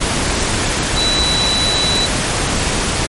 sine tone in noise, 3951 Hz, B7, in tune, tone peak -15 dBFS, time 0.96-2.07 s, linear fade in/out 20 ms, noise pink, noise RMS -17 dBFS, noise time 0-3.07 s, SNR -1 dB, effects MP3 48 kbps

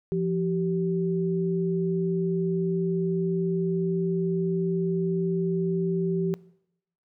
sine tone pair together, 171.9 / 385.9 Hz, F3 / G4, -27 / -27 cents, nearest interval octave + major second, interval 1400 cents, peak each -26 dBFS, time 0.12-6.34 s, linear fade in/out 0 ms, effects noise-tail reverb RT60 0.8 s tail -22 dB re dry

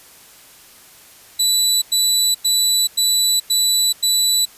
25% pulse tone bursts, 3961 Hz, B7, 4 cents sharp, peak -10 dBFS, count 6, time 1.39-4.455 s, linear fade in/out 10 ms, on 430 ms, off 97 ms, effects white hiss -45 dBFS RMS until 4.57 s + resampled to 32000 Hz

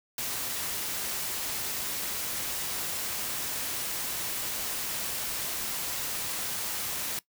white noise, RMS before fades -33 dBFS, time 0.18-7.19 s, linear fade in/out 2 ms, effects noise-tail reverb RT60 0.1 s tail -19 dB re dry

